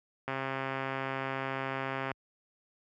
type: click train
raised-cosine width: 0.5 ms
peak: -19 dBFS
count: 247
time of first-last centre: 0.28-2.116 s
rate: 134 Hz
effects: high-pass 60 Hz 12 dB/octave